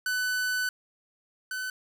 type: tone pair in turn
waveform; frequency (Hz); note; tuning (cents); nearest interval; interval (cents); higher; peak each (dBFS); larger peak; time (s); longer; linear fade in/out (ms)
45% pulse; 1500 / 1510.4; F#6 / F#6; +23 / +35; unison; 12; second; -26 / -31; first; 0.06-0.69 / 1.51-1.7; first; 2
effects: none